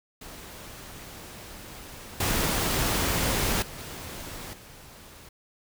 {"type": "noise with level steps", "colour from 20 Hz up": "pink", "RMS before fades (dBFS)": [-43, -26, -41, -39, -48], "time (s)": [0.21, 5.29], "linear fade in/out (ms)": 5, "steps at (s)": [2.2, 3.62, 3.78, 4.53], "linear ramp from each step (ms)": 5, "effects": []}